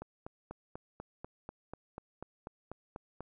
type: click train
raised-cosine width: 1 ms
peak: -28 dBFS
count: 14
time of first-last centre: 0.02-3.206 s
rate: 4.08 Hz
effects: none